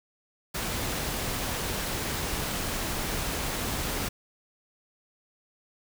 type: noise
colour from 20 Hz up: pink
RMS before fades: -31 dBFS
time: 0.54-4.09 s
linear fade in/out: 10 ms
effects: none